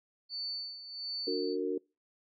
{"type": "tone with tremolo", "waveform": "sine", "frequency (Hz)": 4500, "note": "C#8", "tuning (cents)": 25, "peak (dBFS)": -34, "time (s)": [0.29, 1.57], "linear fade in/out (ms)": 50, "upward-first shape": "sine", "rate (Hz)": 1.4, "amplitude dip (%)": 70}
{"type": "chord", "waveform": "sine", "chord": "D augmented", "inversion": "none", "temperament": "just", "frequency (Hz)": [293.7, 367.1, 458.9], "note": ["D4", "F#4", "A#4"], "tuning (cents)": [0, -14, -27], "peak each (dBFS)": [-36, -34, -34], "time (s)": [1.27, 1.78], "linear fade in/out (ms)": 5}
{"effects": ["noise-tail reverb RT60 0.3 s tail -26 dB re dry"]}